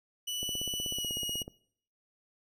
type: tone with pitch glide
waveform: sawtooth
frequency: 2960 to 2891 Hz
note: F#7 to F#7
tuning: 0 to -41 cents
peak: -30 dBFS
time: 0.27-1.43 s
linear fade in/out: 10 ms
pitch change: -41 cents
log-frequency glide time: 0.9-1.11 s
type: click train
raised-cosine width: 2 ms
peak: -28 dBFS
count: 18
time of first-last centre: 0.43-1.479 s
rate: 16.2 Hz
effects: noise-tail reverb RT60 0.6 s tail -22 dB re dry